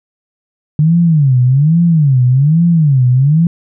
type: tone with vibrato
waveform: sine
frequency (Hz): 146.3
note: D3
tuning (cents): -6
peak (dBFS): -6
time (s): 0.79-3.47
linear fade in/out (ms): 2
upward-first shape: sine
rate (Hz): 1.2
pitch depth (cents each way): 280
effects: none